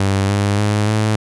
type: tone with pitch steps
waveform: sawtooth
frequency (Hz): 98 / 101.16 / 104.43 / 107.8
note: G2 / G#2 / G#2 / A2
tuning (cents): 0 / -45 / +10 / -35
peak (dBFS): -10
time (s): 0-1.16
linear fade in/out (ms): 5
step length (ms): 290
effects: resampled to 24000 Hz